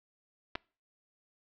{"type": "clicks", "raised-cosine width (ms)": 0.3, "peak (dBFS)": [-22, -18], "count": 2, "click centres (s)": [0.553, 0.556], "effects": ["noise-tail reverb RT60 0.4 s tail -26 dB re dry", "low-pass 5000 Hz 12 dB/octave"]}